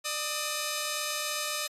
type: tone pair together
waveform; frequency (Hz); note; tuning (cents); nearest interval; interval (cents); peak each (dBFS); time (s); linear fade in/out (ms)
5% pulse; 598 / 1263.6; D5 / D#6; +31 / +26; octave + minor second; 1295; -21 / -21; 0.04-1.68; 20
effects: low-pass 11000 Hz 12 dB/octave + AAC 48 kbps